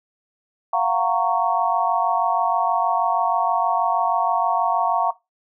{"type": "chord", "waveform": "sine", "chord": "Gb major seventh", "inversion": "third", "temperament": "just", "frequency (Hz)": [693.7, 740, 925, 1110], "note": ["F5", "Gb5", "Bb5", "Db6"], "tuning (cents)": [-12, 0, -14, 2], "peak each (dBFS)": -23, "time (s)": [0.73, 5.11], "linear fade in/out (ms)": 5, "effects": ["noise-tail reverb RT60 0.2 s tail -18 dB re dry"]}